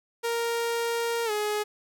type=tone with pitch glide; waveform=sawtooth; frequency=466.2 to 420.2 Hz; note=A#4 to G#4; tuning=0 to +20 cents; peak=-22 dBFS; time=0.23-1.64 s; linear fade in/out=20 ms; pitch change=-180 cents; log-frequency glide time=1.25-1.31 s; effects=none